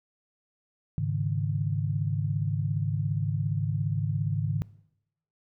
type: chord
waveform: sine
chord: Ab suspended fourth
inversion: none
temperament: just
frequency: 103.83 / 138.43 / 155.74 Hz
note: Ab2 / Db3 / Eb3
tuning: 0 / -2 / +2 cents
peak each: -30 dBFS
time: 0.98-4.62 s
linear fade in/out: 0 ms
effects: noise-tail reverb RT60 0.8 s tail -21 dB re dry